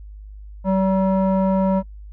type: tone with low-pass filter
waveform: square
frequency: 190.8 Hz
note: G3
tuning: 47 cents flat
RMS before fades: -18 dBFS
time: 0.64-1.83 s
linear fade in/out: 50 ms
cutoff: 800 Hz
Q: 4.4
effects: noise-tail reverb RT60 0.1 s tail -25 dB re dry + added 51 Hz sine -35 dBFS peak until 2.12 s